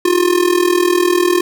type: tone with amplitude modulation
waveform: square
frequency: 355.4 Hz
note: F4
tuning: 30 cents sharp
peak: -8 dBFS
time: 0.05-1.41 s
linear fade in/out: 5 ms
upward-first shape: sine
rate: 40 Hz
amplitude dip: 80%
effects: none